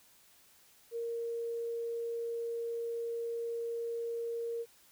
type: tone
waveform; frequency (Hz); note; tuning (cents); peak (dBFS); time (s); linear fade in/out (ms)
sine; 465.4; A#4; -3; -34; 0.91-4.66; 50
effects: white hiss -63 dBFS RMS until 4.91 s